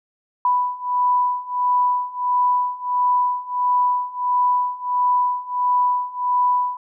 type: beating tone pair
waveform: sine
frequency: 989 / 990.5 Hz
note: B5 / B5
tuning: +2 / +5 cents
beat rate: 1.5 Hz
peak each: -21 / -19 dBFS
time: 0.45-6.77 s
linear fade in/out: 2 ms
effects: none